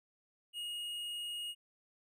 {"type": "tone with tanh clipping", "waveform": "sine", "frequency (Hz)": 2871, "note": "F7", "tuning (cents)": 47, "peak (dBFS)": -40, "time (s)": [0.53, 1.55], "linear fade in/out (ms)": 50, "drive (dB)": 10, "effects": []}